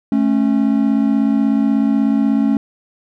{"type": "tone pair together", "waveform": "triangle", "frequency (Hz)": [217.4, 273.8], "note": ["A3", "C#4"], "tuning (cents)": [-21, -21], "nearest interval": "major third", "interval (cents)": 400, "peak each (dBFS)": -13, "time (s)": [0.12, 2.57], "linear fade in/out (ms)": 2, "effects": []}